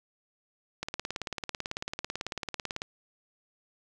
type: click train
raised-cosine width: 0.2 ms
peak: -16 dBFS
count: 37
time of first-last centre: 0.83-2.819 s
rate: 18.1 Hz
effects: none